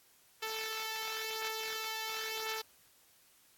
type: beating tone pair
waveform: 5% pulse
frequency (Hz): 440 / 440.96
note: A4 / A4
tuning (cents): 0 / +4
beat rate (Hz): 0.96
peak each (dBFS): -33 / -26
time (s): 0.42-2.62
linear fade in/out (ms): 10
effects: white hiss -65 dBFS RMS until 3.57 s + AAC 64 kbps

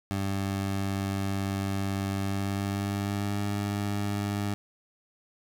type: tone with pitch glide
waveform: 20% pulse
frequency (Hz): 98 to 101.69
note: G2 to G#2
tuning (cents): 0 to -36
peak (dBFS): -23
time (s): 0.11-4.54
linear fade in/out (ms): 0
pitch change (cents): +64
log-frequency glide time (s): 2.21-3.41
effects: none

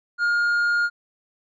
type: tone with tanh clipping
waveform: sine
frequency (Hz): 1419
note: F6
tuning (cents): +27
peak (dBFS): -19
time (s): 0.18-0.9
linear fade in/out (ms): 50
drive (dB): 4
effects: none

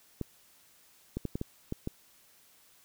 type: clicks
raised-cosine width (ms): 3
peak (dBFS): -20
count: 7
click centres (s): 0.213 / 1.17 / 1.253 / 1.355 / 1.414 / 1.724 / 1.874
effects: white hiss -62 dBFS RMS until 2.84 s

